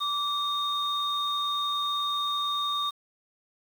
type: tone pair together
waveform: sine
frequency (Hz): 1164 / 3689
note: D6 / A#7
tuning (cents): -16 / -19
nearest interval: octave + minor sixth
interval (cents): 1997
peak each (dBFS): -28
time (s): 0-2.91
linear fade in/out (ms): 20
effects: tanh soft clip ceiling -19 dBFS + 8-bit